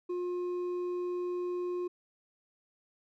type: tone with hard clipping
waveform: sine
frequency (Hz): 356.4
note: F4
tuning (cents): +35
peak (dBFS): -33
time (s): 0.09-1.88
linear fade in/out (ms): 10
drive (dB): 4
effects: none